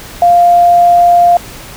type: tone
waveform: sine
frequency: 698.5 Hz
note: F5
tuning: in tune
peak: -3 dBFS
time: 0.22-1.37 s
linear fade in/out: 2 ms
effects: pink hiss -30 dBFS RMS until 1.76 s